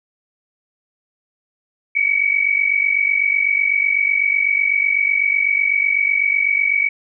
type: tone pair together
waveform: sine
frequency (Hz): 2238 / 2286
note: C#7 / D7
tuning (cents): +16 / -47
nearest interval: unison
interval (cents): 37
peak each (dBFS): -17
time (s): 1.95-6.89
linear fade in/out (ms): 10
effects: none